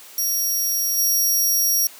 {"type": "tone with level steps", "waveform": "15% pulse", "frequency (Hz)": 5660, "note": "F8", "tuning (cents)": 22, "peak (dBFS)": [-14, -11], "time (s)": [0.18, 1.87], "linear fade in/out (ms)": 2, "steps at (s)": 0.97, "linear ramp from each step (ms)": 20, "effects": ["white hiss -43 dBFS RMS until 1.99 s", "high-pass 300 Hz 12 dB/octave"]}